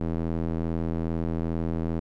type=tone with band-pass filter; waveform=square; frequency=41.2 Hz; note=E1; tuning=in tune; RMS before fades=-28 dBFS; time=0-2 s; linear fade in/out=10 ms; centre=260 Hz; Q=0.84; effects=none